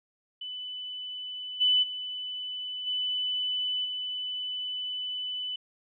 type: tone with level steps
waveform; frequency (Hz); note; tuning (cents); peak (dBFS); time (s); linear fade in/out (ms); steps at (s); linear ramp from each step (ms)
sine; 2996; F#7; +21; -35 / -20 / -33 / -27 / -31; 0.41-5.56; 5; 1.6 / 1.82 / 2.86 / 3.84; 20
effects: none